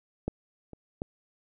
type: clicks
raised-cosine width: 2 ms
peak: -16 / -30 / -19 dBFS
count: 3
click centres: 0.28 / 0.733 / 1.019 s
effects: none